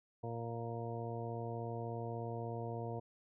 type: harmonic tone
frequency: 116.54 Hz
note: A#2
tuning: in tune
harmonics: 1 / 2 / 3 / 4 / 5 / 6 / 8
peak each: -42 / -49 / -49 / -45 / -51 / -47 / -51 dBFS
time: 0.23-3 s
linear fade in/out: 10 ms
effects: none